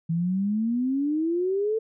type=exponential sweep; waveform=sine; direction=up; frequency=161.4 to 450.2 Hz; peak=-22 dBFS; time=0.09-1.79 s; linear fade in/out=10 ms; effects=none